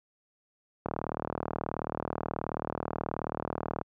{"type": "click train", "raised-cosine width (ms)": 1, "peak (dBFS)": -17, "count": 115, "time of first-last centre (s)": [0.86, 3.813], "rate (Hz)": 38.6, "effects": ["high-pass 80 Hz 12 dB/octave"]}